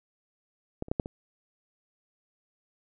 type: clicks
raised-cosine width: 2 ms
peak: -18 / -30 / -13 / -12 / -23 dBFS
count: 5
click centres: 0.824 / 0.884 / 0.915 / 0.998 / 1.059 s
effects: none